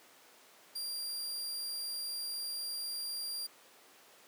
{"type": "tone", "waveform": "sawtooth", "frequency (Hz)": 4764, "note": "D8", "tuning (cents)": 24, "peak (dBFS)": -34, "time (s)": [0.75, 3.47], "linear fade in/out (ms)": 10, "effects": ["pink hiss -59 dBFS RMS until 4.27 s", "high-pass 400 Hz 12 dB/octave"]}